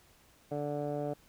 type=tone with low-pass filter; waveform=15% pulse; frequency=146.2 Hz; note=D3; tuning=7 cents flat; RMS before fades=-35 dBFS; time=0.51-1.14 s; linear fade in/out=10 ms; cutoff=680 Hz; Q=3; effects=pink hiss -63 dBFS RMS until 1.28 s